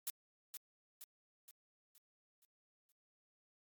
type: noise with echo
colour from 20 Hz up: blue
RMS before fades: -40 dBFS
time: 0.07-0.1 s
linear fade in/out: 0 ms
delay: 470 ms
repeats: 6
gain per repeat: -6 dB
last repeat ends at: 2.92 s
effects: MP3 96 kbps

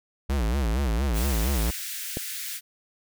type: tone with vibrato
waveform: square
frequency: 61.74 Hz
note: B1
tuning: in tune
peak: -23 dBFS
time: 0.29-1.71 s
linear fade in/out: 10 ms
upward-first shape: sine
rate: 4.3 Hz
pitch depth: 250 cents each way
type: high-pass noise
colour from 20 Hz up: white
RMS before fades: -34 dBFS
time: 1.13-2.61 s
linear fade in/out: 50 ms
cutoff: 1500 Hz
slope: 48 dB/octave
type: click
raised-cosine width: 2 ms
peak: -16 dBFS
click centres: 2.171 s
effects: none

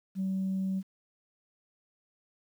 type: tone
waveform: sine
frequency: 190.6 Hz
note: G3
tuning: 48 cents flat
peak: -27 dBFS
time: 0.15-0.83 s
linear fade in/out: 50 ms
effects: tanh soft clip ceiling -25 dBFS + 10-bit

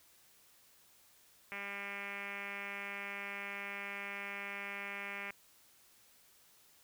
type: tone with low-pass filter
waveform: 5% pulse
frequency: 200 Hz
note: G3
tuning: 35 cents sharp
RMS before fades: -43 dBFS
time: 1.52-5.31 s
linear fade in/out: 0 ms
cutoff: 2300 Hz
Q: 4.9
effects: white hiss -65 dBFS RMS until 6.83 s

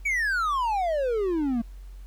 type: exponential sweep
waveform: triangle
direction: down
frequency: 2324 to 223.1 Hz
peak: -21 dBFS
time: 0.05-1.62 s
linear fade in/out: 10 ms
effects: added 46 Hz sine -39 dBFS peak until 2.06 s + pink hiss -61 dBFS RMS until 2.06 s

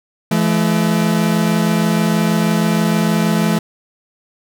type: tone pair together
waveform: 40% pulse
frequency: 168.4 / 214.7 Hz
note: E3 / A3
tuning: +37 / -42 cents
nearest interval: major third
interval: 421 cents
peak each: -15 dBFS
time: 0.31-3.59 s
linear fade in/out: 5 ms
effects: none

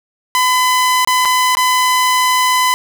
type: tone with dropouts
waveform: sawtooth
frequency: 1009 Hz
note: B5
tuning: 37 cents sharp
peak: -7 dBFS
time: 0.35-2.74 s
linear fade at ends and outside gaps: 0 ms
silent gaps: 1.048-1.074 / 1.251-1.255 / 1.551-1.57 s
effects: none

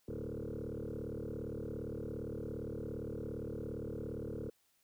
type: tone with frequency modulation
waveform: sine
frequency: 277.2 Hz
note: C#4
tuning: in tune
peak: -37 dBFS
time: 0.08-4.5 s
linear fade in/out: 5 ms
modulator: 37.4 Hz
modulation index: 5.9
effects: tanh soft clip ceiling -36 dBFS + white hiss -74 dBFS RMS until 4.83 s

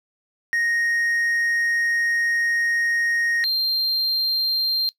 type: tone pair in turn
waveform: triangle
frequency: 1866 / 4175 Hz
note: A#6 / C8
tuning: +1 / -5 cents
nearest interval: octave + major second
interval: 1394 cents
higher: second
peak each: -18 dBFS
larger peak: neither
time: 0.53-3.44 / 3.44-4.89 s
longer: first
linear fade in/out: 0 ms
effects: noise-tail reverb RT60 0.1 s tail -19 dB re dry

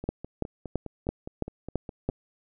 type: two click trains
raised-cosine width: 2 ms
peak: -23 / -13 dBFS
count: 11 / 7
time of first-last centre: 0.04-2.098 / 0.09-2.09 s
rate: 4.86 / 3 Hz
effects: none

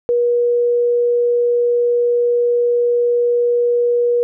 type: tone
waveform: sine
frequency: 480.4 Hz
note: B4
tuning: 48 cents flat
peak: -12 dBFS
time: 0.09-4.23 s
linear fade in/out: 0 ms
effects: none

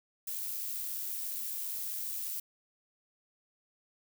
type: noise with amplitude modulation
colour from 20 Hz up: violet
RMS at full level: -36 dBFS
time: 0.27-2.4 s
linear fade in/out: 5 ms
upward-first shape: sine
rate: 94.7 Hz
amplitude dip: 30%
effects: none

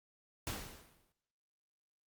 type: noise with exponential decay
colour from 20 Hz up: pink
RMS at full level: -38 dBFS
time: 0.47-1.12 s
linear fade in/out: 0 ms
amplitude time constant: 140 ms
effects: noise-tail reverb RT60 0.9 s tail -20 dB re dry + Opus 48 kbps

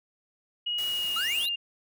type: tone with pitch glide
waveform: sine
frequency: 2894 to 2807 Hz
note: F#7 to F7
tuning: -39 to +8 cents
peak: -27 dBFS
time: 0.66-1.56 s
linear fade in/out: 10 ms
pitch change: -53 cents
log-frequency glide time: 0.87-1.44 s
type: noise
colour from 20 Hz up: white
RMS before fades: -41 dBFS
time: 0.78-1.46 s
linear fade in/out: 5 ms
type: exponential sweep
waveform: square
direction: up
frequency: 1259 to 4186 Hz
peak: -31 dBFS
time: 1.16-1.49 s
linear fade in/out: 5 ms
effects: none

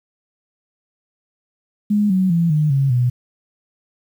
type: tone with pitch steps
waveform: sine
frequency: 207.7 / 187.19 / 168.7 / 152.05 / 137.03 / 123.5 Hz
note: G#3 / F#3 / E3 / D#3 / C#3 / B2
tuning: 0 / +20 / +40 / -40 / -20 / 0 cents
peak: -13 dBFS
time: 1.9-3.1 s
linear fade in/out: 10 ms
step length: 200 ms
effects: 8-bit

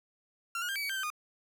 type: tone with pitch steps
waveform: 30% pulse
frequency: 1373 / 1442 / 1591 / 2293 / 2259 / 1571 / 1544 / 1226 Hz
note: F6 / F#6 / G6 / D7 / C#7 / G6 / G6 / D#6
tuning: -30 / -45 / +25 / -42 / +32 / +3 / -27 / -26 cents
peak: -30 dBFS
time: 0.55-1.102 s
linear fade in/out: 2 ms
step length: 69 ms
effects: none

